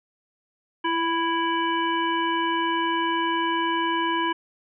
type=harmonic tone with a mistuned harmonic; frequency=330 Hz; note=E4; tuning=2 cents sharp; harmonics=1 / 3 / 5 / 7 / 9; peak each=-27 / -24 / -30 / -35 / -32 dBFS; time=0.84-4.33 s; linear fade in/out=10 ms; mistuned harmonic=1; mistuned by=+21 cents; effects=none